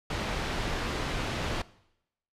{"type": "low-pass noise", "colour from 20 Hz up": "pink", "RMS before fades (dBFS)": -32, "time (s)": [0.1, 1.62], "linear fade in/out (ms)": 5, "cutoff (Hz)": 4100, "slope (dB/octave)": 12, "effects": ["noise-tail reverb RT60 0.8 s tail -20 dB re dry", "resampled to 32000 Hz"]}